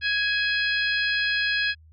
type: harmonic tone with a mistuned harmonic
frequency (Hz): 830.6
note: G#5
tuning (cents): 0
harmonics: 2 / 3 / 4 / 5 / 6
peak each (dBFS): -24 / -28 / -30 / -32 / -34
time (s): 0.01-1.75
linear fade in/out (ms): 50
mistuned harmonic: 3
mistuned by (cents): +35
effects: added 79 Hz sine -49 dBFS peak until 1.92 s